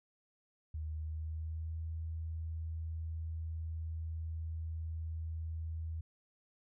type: tone with pitch glide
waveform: sine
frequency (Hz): 77.78 to 80.8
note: D#2 to E2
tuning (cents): 0 to -34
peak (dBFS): -37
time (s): 0.74-6.01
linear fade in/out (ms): 5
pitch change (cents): +66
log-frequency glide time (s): 0.91-1.78
effects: none